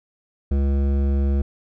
sine tone with hard clipping, 69.3 Hz, C#2, in tune, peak -19 dBFS, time 0.51-1.42 s, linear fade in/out 5 ms, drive 13 dB, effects none

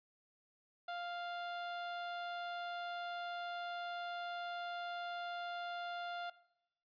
30% pulse tone, 698.5 Hz, F5, in tune, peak -38 dBFS, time 0.88-6.3 s, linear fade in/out 5 ms, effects noise-tail reverb RT60 0.8 s tail -18 dB re dry + resampled to 11025 Hz

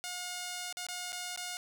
5% pulse tone with dropouts, 718 Hz, F5, 48 cents sharp, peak -26 dBFS, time 0.04-1.57 s, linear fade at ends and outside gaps 0 ms, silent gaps 0.726-0.77 / 0.867-0.886 / 1.122-1.129 / 1.361-1.375 s, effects 11-bit

